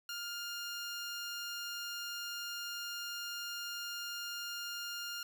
15% pulse tone, 1407 Hz, F6, 12 cents sharp, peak -33 dBFS, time 0.09-5.23 s, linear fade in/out 2 ms, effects none

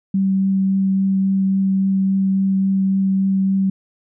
sine tone with vibrato, 192.8 Hz, G3, 28 cents flat, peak -14 dBFS, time 0.14-3.7 s, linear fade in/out 5 ms, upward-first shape triangle, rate 3.6 Hz, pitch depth 9 cents each way, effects none

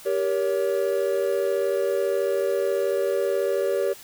triangle chord, G diminished, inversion none, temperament just, 392 / 470.4 / 564.5 Hz, G4 / Bb4 / Db5, 0 / +16 / +31 cents, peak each -23 / -25 / -23 dBFS, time 0.05-3.94 s, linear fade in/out 20 ms, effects white hiss -45 dBFS RMS until 4.03 s

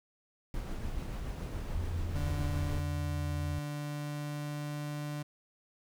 brown noise with tremolo, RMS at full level -36 dBFS, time 0.54-2.8 s, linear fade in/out 0 ms, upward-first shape triangle, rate 7 Hz, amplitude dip 25%
sine tone with vibrato, 84.8 Hz, E2, 50 cents sharp, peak -33 dBFS, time 1.76-3.59 s, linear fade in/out 5 ms, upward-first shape sine, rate 18 Hz, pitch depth 69 cents each way
35% pulse tone with pitch glide, 146 to 147.7 Hz, D3 to D3, -10 to +10 cents, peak -34 dBFS, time 2.15-5.23 s, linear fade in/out 10 ms, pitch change +20 cents, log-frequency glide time 2.47-5.05 s
effects none

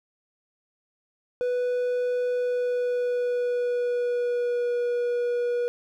triangle tone with pitch glide, 493.9 to 483.2 Hz, B4 to B4, 0 to -38 cents, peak -21 dBFS, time 1.41-5.68 s, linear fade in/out 0 ms, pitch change -38 cents, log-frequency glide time 2.31-4.73 s, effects none

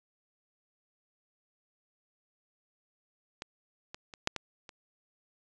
clicks, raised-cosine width 0.2 ms, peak -21 / -24 / -28 / -9 / -17 / -29 dBFS, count 6, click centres 3.421 / 3.945 / 4.138 / 4.274 / 4.363 / 4.692 s, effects resampled to 22050 Hz

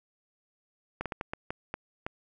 slowing click train, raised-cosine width 0.5 ms, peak -18 dBFS, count 8, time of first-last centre 1.01-2.065 s, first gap 47 ms, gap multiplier 1.38, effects none

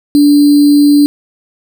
sine tone with sample-and-hold, 290.5 Hz, D4, 19 cents flat, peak -3 dBFS, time 0.15-1.06 s, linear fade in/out 0 ms, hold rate 4410 Hz, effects none

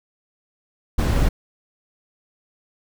brown noise, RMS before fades -17 dBFS, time 0.98-1.29 s, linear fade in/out 10 ms, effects none

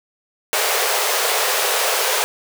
pink high-pass noise, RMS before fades -19 dBFS, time 0.53-2.24 s, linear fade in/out 0 ms, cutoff 400 Hz, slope 96 dB/octave, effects none

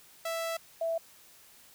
sawtooth / sine tone pair in turn, 660 / 660 Hz, E5 / E5, +2 / +2 cents, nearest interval unison, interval 0 cents, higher neither, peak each -28 dBFS, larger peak neither, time 0.25-0.57 / 0.81-0.98 s, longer first, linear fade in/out 5 ms, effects white hiss -57 dBFS RMS until 1.74 s

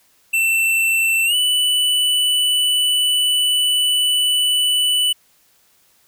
square tone with pitch glide, 2682 to 2976 Hz, E7 to F#7, +29 to +9 cents, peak -15 dBFS, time 0.33-5.13 s, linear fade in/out 10 ms, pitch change +180 cents, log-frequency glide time 1.25-1.35 s, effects white hiss -57 dBFS RMS until 6.07 s

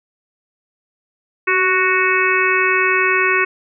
harmonic tone with a mistuned harmonic, 370 Hz, F#4, in tune, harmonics 1 / 3 / 4 / 5 / 6 / 7, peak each -20 / -20 / -20 / -20 / -20 / -20 dBFS, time 1.47-3.45 s, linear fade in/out 10 ms, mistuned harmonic 1, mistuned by +32 cents, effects none

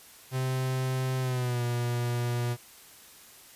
45% pulse tone with pitch glide, 130 to 120.6 Hz, C3 to B2, -11 to -41 cents, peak -27 dBFS, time 0.31-2.57 s, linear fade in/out 50 ms, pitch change -130 cents, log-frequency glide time 1.2-1.62 s, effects white hiss -52 dBFS RMS until 3.55 s + resampled to 32000 Hz

